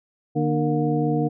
sine tone cluster, 150.6 / 235.7 / 301 / 463.9 / 717 Hz, D3 / A#3 / D4 / A#4 / F5, +44 / +19 / +43 / -8 / +45 cents, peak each -23 / -28 / -24 / -26 / -29 dBFS, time 0.35-1.29 s, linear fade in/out 20 ms, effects none

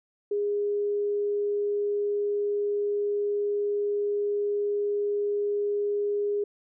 sine tone, 410.4 Hz, G#4, 21 cents flat, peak -24 dBFS, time 0.31-6.44 s, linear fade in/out 5 ms, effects none

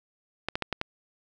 clicks, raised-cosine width 0.3 ms, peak -12 dBFS, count 5, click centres 0.486 / 0.555 / 0.623 / 0.727 / 0.814 s, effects none

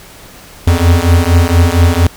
square beating tone pair, 83.5 / 87.8 Hz, E2 / F2, +23 / +10 cents, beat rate 4.3 Hz, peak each -10 dBFS, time 0.67-2.07 s, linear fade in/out 5 ms, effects pink hiss -36 dBFS RMS until 2.16 s

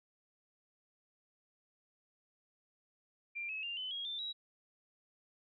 sine tone with pitch steps, 2377 / 2577 / 2794 / 3030 / 3285 / 3561 / 3861 Hz, D7 / E7 / F7 / F#7 / G#7 / A7 / B7, +20 / -40 / 0 / +40 / -20 / +20 / -40 cents, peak -38 dBFS, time 3.35-4.33 s, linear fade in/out 20 ms, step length 140 ms, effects none

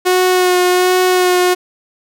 sawtooth tone with vibrato, 364.1 Hz, F#4, 28 cents flat, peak -6 dBFS, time 0.05-1.55 s, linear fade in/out 20 ms, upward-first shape sine, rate 1.3 Hz, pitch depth 17 cents each way, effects none

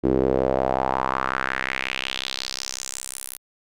sawtooth tone with band-pass filter sweep, 65.5 Hz, C2, 2 cents sharp, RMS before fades -25 dBFS, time 0.03-3.38 s, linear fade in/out 20 ms, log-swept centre 340 to 12000 Hz, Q 3, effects none

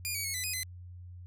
10% pulse tone with pitch steps, 2424 / 2263 / 2187 / 2003 / 2498 / 2034 Hz, D#7 / C#7 / C#7 / B6 / D#7 / C7, -46 / +35 / -24 / +24 / +6 / -50 cents, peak -24 dBFS, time 0.05-0.632 s, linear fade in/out 0 ms, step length 97 ms, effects added 89 Hz sine -44 dBFS peak until 1.26 s

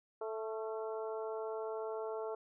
harmonic tone with a mistuned harmonic, 219.8 Hz, A3, 2 cents flat, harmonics 2 / 3 / 4 / 5 / 6, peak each -39 / -44 / -47 / -51 / -52 dBFS, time 0.21-2.35 s, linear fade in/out 5 ms, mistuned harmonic 6, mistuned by +45 cents, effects none

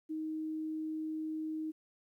sine tone, 313.6 Hz, D#4, 14 cents sharp, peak -35 dBFS, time 0.09-1.72 s, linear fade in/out 20 ms, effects 12-bit

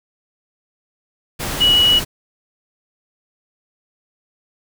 sine tone in noise, 2927 Hz, F#7, 19 cents flat, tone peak -10 dBFS, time 1.6-2 s, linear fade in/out 20 ms, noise pink, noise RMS -24 dBFS, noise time 1.39-2.05 s, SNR +11 dB, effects none

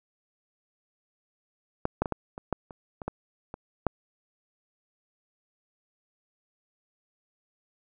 clicks, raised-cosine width 1 ms, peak -11 / -10 / -16 / -14 / -24 / -12 / -28 / -23 / -16 / -23 / -9 dBFS, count 11, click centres 1.854 / 2.02 / 2.058 / 2.123 / 2.379 / 2.527 / 2.708 / 3.018 / 3.08 / 3.541 / 3.867 s, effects none

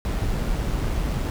brown noise with amplitude modulation, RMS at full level -23 dBFS, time 0.05-1.3 s, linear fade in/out 0 ms, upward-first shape sine, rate 111 Hz, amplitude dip 30%, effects none

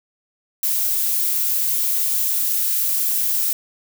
violet noise, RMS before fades -20 dBFS, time 0.63-3.53 s, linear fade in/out 2 ms, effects none

